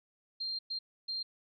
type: tone bursts at uneven times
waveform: sine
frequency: 4186 Hz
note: C8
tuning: in tune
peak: -34 dBFS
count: 3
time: 0.4-0.59 / 0.7-0.79 / 1.08-1.23 s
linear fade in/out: 10 ms
effects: none